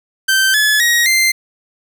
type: tone with pitch steps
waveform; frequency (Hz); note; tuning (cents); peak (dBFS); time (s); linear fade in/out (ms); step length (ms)
sawtooth; 1553 / 1713.2 / 1890 / 2085; G6 / A6 / A#6 / C7; -17 / -47 / +23 / -7; -7; 0.28-1.32; 10; 260
effects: none